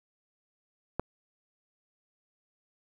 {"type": "click", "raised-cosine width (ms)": 1, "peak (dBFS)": -15, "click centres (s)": 0.996, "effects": ["9-bit"]}